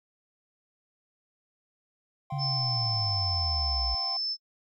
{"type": "chord", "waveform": "triangle", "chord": "F suspended second", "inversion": "none", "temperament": "equal with one note detuned", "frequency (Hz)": [698.5, 774.1, 1046.5], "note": ["F5", "G5", "C6"], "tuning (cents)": [0, -22, 0], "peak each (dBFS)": [-40, -36, -41], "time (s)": [2.3, 4.17], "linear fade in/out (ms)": 5}
{"type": "linear sweep", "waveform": "sine", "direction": "down", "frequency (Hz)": [143.4, 56.2], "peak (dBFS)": -29, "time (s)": [2.32, 3.95], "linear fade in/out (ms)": 5}
{"type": "tone", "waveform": "sine", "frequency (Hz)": 5274, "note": "E8", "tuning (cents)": 0, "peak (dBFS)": -28, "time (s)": [2.38, 4.37], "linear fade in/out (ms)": 50}
{"effects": ["noise-tail reverb RT60 0.1 s tail -26 dB re dry"]}